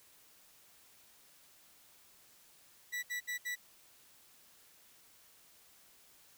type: tone bursts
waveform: 40% pulse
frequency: 1958 Hz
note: B6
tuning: 15 cents flat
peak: -35 dBFS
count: 4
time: 2.92-3.558 s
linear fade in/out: 20 ms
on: 110 ms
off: 66 ms
effects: white hiss -63 dBFS RMS until 6.37 s